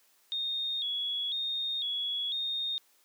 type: tone with vibrato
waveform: sine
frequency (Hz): 3520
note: A7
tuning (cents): 0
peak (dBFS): -30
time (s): 0.32-2.78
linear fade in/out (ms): 0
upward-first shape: square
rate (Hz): 1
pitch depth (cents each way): 79
effects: white hiss -66 dBFS RMS until 3.04 s + high-pass 300 Hz 12 dB/octave